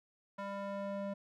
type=tone with band-pass filter sweep; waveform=square; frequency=199.1 Hz; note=G3; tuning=27 cents sharp; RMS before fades=-40 dBFS; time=0.38-1.14 s; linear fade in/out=10 ms; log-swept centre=980 to 480 Hz; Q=1.4; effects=none